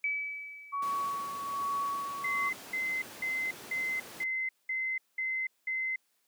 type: tone with exponential decay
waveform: sine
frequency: 2294 Hz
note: D7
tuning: 41 cents flat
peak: -27 dBFS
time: 0.04-1.29 s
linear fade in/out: 2 ms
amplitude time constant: 270 ms
type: tone with tremolo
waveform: sine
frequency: 1123 Hz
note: C#6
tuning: 22 cents sharp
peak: -29 dBFS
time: 0.72-2.5 s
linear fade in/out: 20 ms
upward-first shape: sine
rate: 1.2 Hz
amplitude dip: 55%
type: noise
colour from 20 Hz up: pink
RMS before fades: -46 dBFS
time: 0.82-4.24 s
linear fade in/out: 5 ms
type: tone bursts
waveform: sine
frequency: 2060 Hz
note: C7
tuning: 28 cents flat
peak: -30 dBFS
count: 8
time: 2.24-5.96 s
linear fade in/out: 5 ms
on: 290 ms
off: 200 ms
effects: white hiss -74 dBFS RMS until 6.27 s + high-pass 200 Hz 12 dB/octave